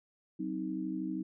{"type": "chord", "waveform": "sine", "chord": "C diminished", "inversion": "second", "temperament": "just", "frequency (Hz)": [188.37, 261.6, 314], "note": ["Gb3", "C4", "Eb4"], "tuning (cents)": [31, 0, 16], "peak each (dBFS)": [-39, -39, -36], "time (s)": [0.39, 1.23], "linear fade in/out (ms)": 10, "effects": []}